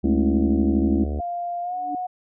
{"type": "harmonic tone", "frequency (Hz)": 73.42, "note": "D2", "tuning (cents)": 0, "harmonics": [1, 3, 4, 5, 6, 7, 8, 9, 10], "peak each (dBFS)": [-24, -34, -36, -38, -40, -41, -42, -43, -44], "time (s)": [0.03, 1.21], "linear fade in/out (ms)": 20}
{"type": "chord", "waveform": "sine", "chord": "A major seventh", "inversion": "third", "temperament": "equal with one note detuned", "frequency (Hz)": [207.7, 220, 272.1, 329.6], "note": ["G#3", "A3", "C#4", "E4"], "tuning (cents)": [0, 0, -32, 0], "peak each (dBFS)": -23, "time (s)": [0.04, 1.04], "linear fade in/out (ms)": 5}
{"type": "tone with pitch glide", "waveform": "sine", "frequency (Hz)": [698.5, 729.8], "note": ["F5", "F#5"], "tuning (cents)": [0, -24], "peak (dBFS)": -25, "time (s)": [1.19, 2.07], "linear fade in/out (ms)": 10, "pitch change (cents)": 76, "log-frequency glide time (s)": [1.62, 1.75]}
{"type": "tone with exponential growth", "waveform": "sine", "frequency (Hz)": 293.7, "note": "D4", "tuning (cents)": 0, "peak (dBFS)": -26, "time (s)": [1.7, 1.95], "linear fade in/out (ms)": 2, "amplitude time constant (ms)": 54}
{"effects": []}